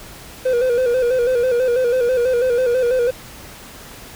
triangle tone with vibrato, 495.5 Hz, B4, 6 cents sharp, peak -12 dBFS, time 0.45-3.11 s, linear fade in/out 10 ms, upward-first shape square, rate 6.1 Hz, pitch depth 62 cents each way, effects pink hiss -38 dBFS RMS until 4.15 s

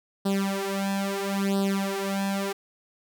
sawtooth tone with flanger, 196.6 Hz, G3, 5 cents sharp, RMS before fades -27 dBFS, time 0.25-2.53 s, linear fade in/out 10 ms, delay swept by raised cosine 0.22 to 3.92 ms, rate 0.75 Hz, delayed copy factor +0.9, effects none

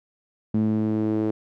sawtooth tone with band-pass filter sweep, 108.3 Hz, A2, 27 cents flat, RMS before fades -23 dBFS, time 0.54-1.31 s, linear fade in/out 5 ms, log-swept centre 220 to 360 Hz, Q 2.9, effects none

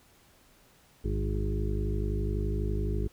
harmonic tone with a mistuned harmonic, 51.91 Hz, G#1, in tune, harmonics 1 / 2 / 3 / 4 / 6 / 7 / 8, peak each -29 / -34 / -39 / -39 / -41 / -39 / -39 dBFS, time 1.04-3.08 s, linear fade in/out 10 ms, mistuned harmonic 1, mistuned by +98 cents, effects pink hiss -61 dBFS RMS until 3.12 s

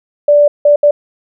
sine tone bursts at uneven times, 585 Hz, D5, 7 cents flat, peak -4 dBFS, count 3, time 0.28-0.48 / 0.65-0.76 / 0.83-0.91 s, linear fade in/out 5 ms, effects none

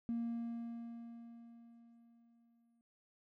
triangle tone with exponential decay, 233.1 Hz, A#3, in tune, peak -31 dBFS, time 0.09-2.81 s, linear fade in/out 0 ms, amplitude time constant 590 ms, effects noise-tail reverb RT60 0.1 s tail -25 dB re dry + tanh soft clip ceiling -32 dBFS

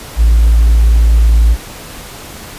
sine tone with hard clipping, 56.2 Hz, A1, 37 cents sharp, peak -5 dBFS, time 0.16-1.57 s, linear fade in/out 50 ms, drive 1 dB, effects pink hiss -30 dBFS RMS until 2.58 s + resampled to 32000 Hz

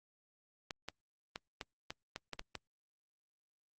clicks, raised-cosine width 0.2 ms, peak -23 dBFS, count 9, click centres 0.708 / 0.886 / 1.359 / 1.612 / 1.905 / 2.161 / 2.333 / 2.394 / 2.553 s, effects Opus 48 kbps

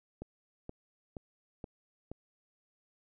click train, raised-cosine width 2 ms, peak -28 dBFS, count 5, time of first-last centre 0.22-2.116 s, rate 2.11 Hz, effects none

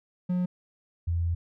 triangle / sine tone pair in turn, 180 / 84.95 Hz, F#3 / F2, -47 / -47 cents, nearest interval octave + minor second, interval 1300 cents, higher first, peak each -22 / -24 dBFS, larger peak first, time 0.29-0.46 / 1.07-1.35 s, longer second, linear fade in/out 10 ms, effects none

